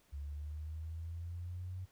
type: linear sweep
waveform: sine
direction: up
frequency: 70.3 to 93.4 Hz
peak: -40 dBFS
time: 0.12-1.86 s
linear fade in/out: 20 ms
effects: pink hiss -70 dBFS RMS until 1.91 s